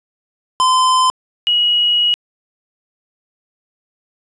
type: tone pair in turn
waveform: square / sine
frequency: 1027 / 2905 Hz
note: C6 / F#7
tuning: -33 / -32 cents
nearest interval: octave + tritone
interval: 1801 cents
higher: second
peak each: -11 dBFS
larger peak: neither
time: 0.6-1.1 / 1.47-2.14 s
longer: second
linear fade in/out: 0 ms
effects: resampled to 22050 Hz + 8-bit